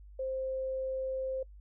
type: tone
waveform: sine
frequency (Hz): 525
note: C5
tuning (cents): +6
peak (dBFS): -32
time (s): 0.19-1.43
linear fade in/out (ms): 5
effects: noise-tail reverb RT60 0.1 s tail -25 dB re dry + added 50 Hz sine -49 dBFS peak until 1.6 s